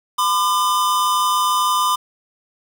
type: tone pair together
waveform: square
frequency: 1010 / 1201.1 Hz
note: B5 / D6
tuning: +39 / +39 cents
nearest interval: minor third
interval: 300 cents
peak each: -19 dBFS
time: 0.18-1.96 s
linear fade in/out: 10 ms
effects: 7-bit